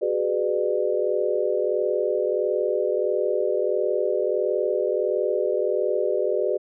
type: chord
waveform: sine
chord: G# half-diminished seventh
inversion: third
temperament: just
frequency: 373.8 / 415.3 / 498.4 / 598 Hz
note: F#4 / G#4 / B4 / D5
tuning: +18 / 0 / +16 / +31 cents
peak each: -26 dBFS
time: 0.01-6.58 s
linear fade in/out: 20 ms
effects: none